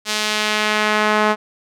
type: tone with band-pass filter sweep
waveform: sawtooth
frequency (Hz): 212.8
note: G#3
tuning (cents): +42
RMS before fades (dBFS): -18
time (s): 0.05-1.36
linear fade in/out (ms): 50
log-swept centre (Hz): 4800 to 1100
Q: 0.89
effects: none